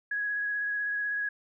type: tone with vibrato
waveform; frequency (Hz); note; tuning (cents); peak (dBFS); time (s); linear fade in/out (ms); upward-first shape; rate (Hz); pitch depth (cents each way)
sine; 1667; G#6; +6; -28; 0.11-1.29; 5; sine; 16; 13
effects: none